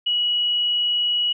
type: tone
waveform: sine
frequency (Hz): 2920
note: F#7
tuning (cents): -24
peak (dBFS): -18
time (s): 0.06-1.33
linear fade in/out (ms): 10
effects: none